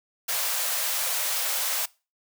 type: high-pass noise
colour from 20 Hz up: white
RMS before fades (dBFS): -27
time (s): 0.28-1.86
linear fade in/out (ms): 10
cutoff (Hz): 480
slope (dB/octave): 96
effects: noise-tail reverb RT60 0.3 s tail -22 dB re dry